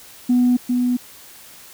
sine tone with echo, 246.9 Hz, B3, in tune, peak -11 dBFS, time 0.29-0.57 s, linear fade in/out 10 ms, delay 400 ms, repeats 1, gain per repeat -4 dB, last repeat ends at 0.97 s, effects tanh soft clip ceiling -9 dBFS + white hiss -43 dBFS RMS until 1.73 s

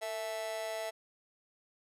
45% pulse tone with amplitude modulation, 659.3 Hz, E5, in tune, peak -32 dBFS, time 0.01-0.91 s, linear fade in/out 20 ms, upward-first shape sine, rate 208 Hz, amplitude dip 85%, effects resampled to 32000 Hz

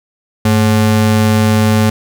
square ring-modulated tone, 160.8 Hz, E3, 43 cents flat, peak -6 dBFS, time 0.45-1.9 s, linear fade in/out 5 ms, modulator 59.5 Hz, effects none

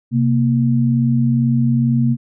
sine tone pair together, 130.81 / 233.1 Hz, C3 / A#3, 0 / 0 cents, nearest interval minor seventh, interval 1000 cents, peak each -15 dBFS, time 0.11-2.17 s, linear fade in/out 50 ms, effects none

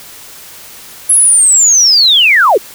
sine linear sweep, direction down, 11000 to 330 Hz, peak -4 dBFS, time 1.09-2.58 s, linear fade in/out 10 ms, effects white hiss -33 dBFS RMS until 2.74 s

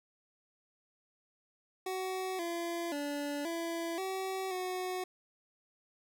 25% pulse tone with pitch steps, 374.9 / 340.5 / 288.7 / 334.8 / 380.4 / 367.8 Hz, F#4 / F4 / D4 / E4 / F#4 / F#4, +23 / -44 / -30 / +27 / +48 / -10 cents, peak -31 dBFS, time 1.86-5.04 s, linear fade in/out 5 ms, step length 530 ms, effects none

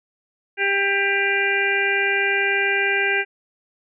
harmonic tone, 396.8 Hz, G4, 21 cents sharp, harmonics 1 / 2 / 4 / 5 / 6 / 7, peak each -25 / -29 / -22 / -25 / -23 / -29 dBFS, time 0.57-3.25 s, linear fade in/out 50 ms, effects none

